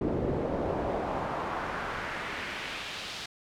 brown noise with band-pass filter sweep, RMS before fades -33 dBFS, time 0.01-3.26 s, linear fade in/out 5 ms, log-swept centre 340 to 4100 Hz, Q 1.4, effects none

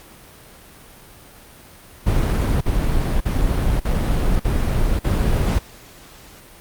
brown noise bursts, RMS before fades -18 dBFS, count 6, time 2.06-5.59 s, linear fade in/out 10 ms, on 550 ms, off 46 ms, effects pink hiss -44 dBFS RMS until 6.6 s + Opus 48 kbps

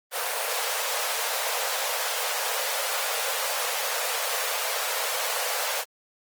pink high-pass noise, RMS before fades -28 dBFS, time 0.11-5.85 s, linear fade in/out 50 ms, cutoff 460 Hz, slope 96 dB/octave, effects Opus 24 kbps

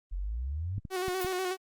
sine exponential sweep, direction up, 41.77 to 103.9 Hz, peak -31 dBFS, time 0.11-0.8 s, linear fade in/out 20 ms
clicks, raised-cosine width 5 ms, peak -27 dBFS, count 4, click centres 0.781 / 0.852 / 1.082 / 1.247 s
sawtooth tone with vibrato, 370 Hz, F#4, in tune, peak -26 dBFS, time 0.9-1.57 s, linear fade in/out 50 ms, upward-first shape square, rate 8.2 Hz, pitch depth 35 cents each way
violet noise with exponential decay, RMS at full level -32 dBFS, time 1.21-1.31 s, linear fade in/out 5 ms, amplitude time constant 21 ms
effects Opus 32 kbps

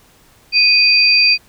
sine tone pair together, 2482 / 4685 Hz, D#7 / D8, -5 / -5 cents, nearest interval major seventh, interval 1100 cents, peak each -11 dBFS, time 0.52-1.38 s, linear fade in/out 50 ms, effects pink hiss -50 dBFS RMS until 1.48 s

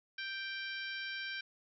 harmonic tone, 784 Hz, G5, in tune, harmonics 2 / 3 / 4 / 5 / 6 / 7, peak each -41 / -45 / -47 / -49 / -51 / -52 dBFS, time 0.18-1.41 s, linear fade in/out 5 ms, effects none

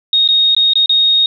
sine tone with dropouts, 3729 Hz, A#7, in tune, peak -8 dBFS, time 0.13-1.26 s, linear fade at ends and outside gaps 2 ms, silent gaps 0.277-0.287 / 0.549-0.565 / 0.735-0.755 / 0.86-0.894 s, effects none

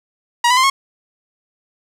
sawtooth tone with pitch steps, 954 / 997.4 / 1042.8 / 1090.2 Hz, A#5 / B5 / C6 / C#6, +40 / +17 / -6 / -29 cents, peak -7 dBFS, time 0.44-0.7 s, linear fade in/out 5 ms, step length 65 ms, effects low-pass 9000 Hz 12 dB/octave + 8-bit

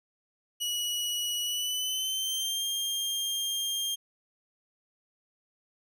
sawtooth tone with pitch glide, 2921 to 3204 Hz, F#7 to G7, -23 to +37 cents, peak -26 dBFS, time 0.6-3.96 s, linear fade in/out 20 ms, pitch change +160 cents, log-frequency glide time 1.41-2.65 s, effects none

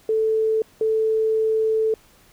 sine tone pair in turn, 440 / 440 Hz, A4 / A4, 0 / 0 cents, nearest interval unison, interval 0 cents, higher neither, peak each -17 dBFS, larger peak neither, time 0.09-0.62 / 0.81-1.94 s, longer second, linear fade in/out 2 ms, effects pink hiss -54 dBFS RMS until 2.32 s

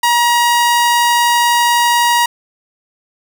sawtooth tone, 952 Hz, A#5, 36 cents sharp, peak -6 dBFS, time 0.03-2.26 s, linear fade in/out 5 ms, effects none

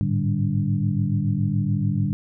sine tone cluster, 103.2 / 110.2 / 148.8 / 196.5 / 288.5 Hz, G#2 / A2 / D3 / G3 / D4, -10 / +3 / +23 / +4 / -31 cents, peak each -27 / -25 / -24 / -25 / -33 dBFS, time 0.01-2.13 s, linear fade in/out 0 ms, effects none

